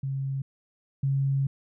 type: tone pair in turn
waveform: sine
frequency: 135.8 / 136.98 Hz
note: C#3 / C#3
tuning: -35 / -20 cents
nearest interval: unison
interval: 15 cents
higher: second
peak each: -27 / -22 dBFS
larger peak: second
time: 0.03-0.42 / 1.03-1.47 s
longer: second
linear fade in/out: 5 ms
effects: none